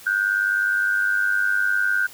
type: tone pair together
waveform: sine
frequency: 1452.3 / 1552 Hz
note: F#6 / G6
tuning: -33 / -18 cents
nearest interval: minor second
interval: 115 cents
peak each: -21 dBFS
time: 0.06-2.07 s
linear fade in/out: 10 ms
effects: white hiss -44 dBFS RMS until 2.13 s